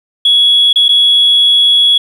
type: tone with dropouts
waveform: sine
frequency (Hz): 3358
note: G#7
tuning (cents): +18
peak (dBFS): -4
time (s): 0.25-1.98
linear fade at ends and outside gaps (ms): 5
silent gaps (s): 0.73-0.758 / 0.883-0.89
effects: tanh soft clip ceiling -1 dBFS + 7-bit